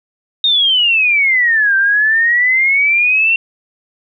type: exponential two-way sweep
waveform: sine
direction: down then up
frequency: 3729 to 1561 to 2737 Hz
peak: -9 dBFS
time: 0.44-3.36 s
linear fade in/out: 2 ms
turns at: 1.76 s
effects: none